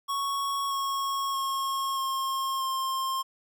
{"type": "tone with pitch steps", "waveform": "square", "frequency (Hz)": [1108.7, 1096.6, 1084.6, 1072.8, 1061.1], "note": ["C#6", "C#6", "C#6", "C6", "C6"], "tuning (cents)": [0, -19, -38, 43, 24], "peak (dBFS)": -28, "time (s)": [0.08, 3.23], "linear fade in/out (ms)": 20, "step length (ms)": 630, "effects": ["11-bit"]}